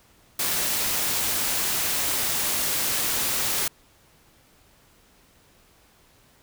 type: noise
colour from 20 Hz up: white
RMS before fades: -25 dBFS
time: 0.39-3.68 s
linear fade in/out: 5 ms
effects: pink hiss -58 dBFS RMS until 6.42 s